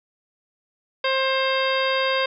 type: harmonic tone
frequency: 530 Hz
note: C5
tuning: 22 cents sharp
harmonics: 1 / 2 / 3 / 4 / 5 / 6 / 7 / 9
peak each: -23 / -26 / -28 / -29 / -30 / -31 / -31 / -33 dBFS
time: 1.04-2.26 s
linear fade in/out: 5 ms
effects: none